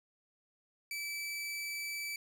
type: tone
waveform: sawtooth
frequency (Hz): 2311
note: D7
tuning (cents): -28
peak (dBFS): -34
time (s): 0.91-2.16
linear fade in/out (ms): 2
effects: none

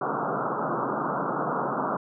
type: band-pass noise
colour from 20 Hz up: white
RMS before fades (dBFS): -28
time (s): 0.01-1.97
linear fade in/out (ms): 5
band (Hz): 130 to 1400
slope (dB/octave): 96
effects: none

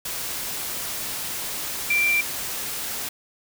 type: tone in noise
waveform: sine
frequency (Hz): 2358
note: D7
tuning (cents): +6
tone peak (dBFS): -18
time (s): 1.9-2.21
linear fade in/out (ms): 5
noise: white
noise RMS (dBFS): -30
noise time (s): 0.05-3.09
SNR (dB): +9
effects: none

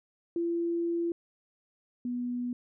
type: tone pair in turn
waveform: sine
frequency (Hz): 339.8 / 244.9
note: F4 / B3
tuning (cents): -47 / -14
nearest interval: tritone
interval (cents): 567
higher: first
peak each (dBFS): -27 / -30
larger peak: first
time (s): 0.36-1.12 / 2.05-2.53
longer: first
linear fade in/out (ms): 2
effects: none

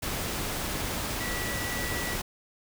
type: tone in noise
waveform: sine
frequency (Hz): 1949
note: B6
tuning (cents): -23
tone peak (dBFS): -35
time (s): 1.2-2.15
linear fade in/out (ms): 10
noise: pink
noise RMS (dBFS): -32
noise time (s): 0.02-2.22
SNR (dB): -6
effects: none

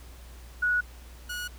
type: tone pair in turn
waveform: sine / sawtooth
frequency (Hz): 1464 / 1456.8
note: F#6 / F#6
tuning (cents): -19 / -27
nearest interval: unison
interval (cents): 8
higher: first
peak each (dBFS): -22 / -29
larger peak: first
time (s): 0.62-0.81 / 1.29-1.48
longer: neither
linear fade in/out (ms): 10
effects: added 60 Hz sine -44 dBFS peak until 1.58 s + pink hiss -53 dBFS RMS until 1.58 s

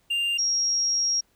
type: tone pair in turn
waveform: triangle / sine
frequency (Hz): 2794 / 5604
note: F7 / F8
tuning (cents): 0 / +5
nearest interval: octave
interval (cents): 1205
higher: second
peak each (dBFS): -21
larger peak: neither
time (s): 0.1-0.38 / 0.38-1.21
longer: second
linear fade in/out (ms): 10
effects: pink hiss -66 dBFS RMS until 1.35 s

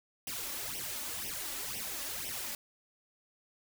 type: noise with flanger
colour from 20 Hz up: white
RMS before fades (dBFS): -39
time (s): 0.27-2.55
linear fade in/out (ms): 2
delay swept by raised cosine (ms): 0.34 to 3.54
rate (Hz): 2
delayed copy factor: +0.85
effects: none

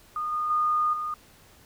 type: tone with level steps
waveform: sine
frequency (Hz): 1225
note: D#6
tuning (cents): -27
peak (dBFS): -27 / -25 / -21 / -28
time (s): 0.16-1.14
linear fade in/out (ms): 2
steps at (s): 0.32 / 0.5 / 0.93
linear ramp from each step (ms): 5
effects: pink hiss -55 dBFS RMS until 1.65 s

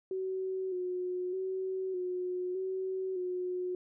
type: tone with vibrato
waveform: sine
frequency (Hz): 370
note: F#4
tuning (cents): 0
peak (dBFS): -32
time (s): 0.11-3.75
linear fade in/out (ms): 2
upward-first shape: square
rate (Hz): 0.82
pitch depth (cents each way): 34
effects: none

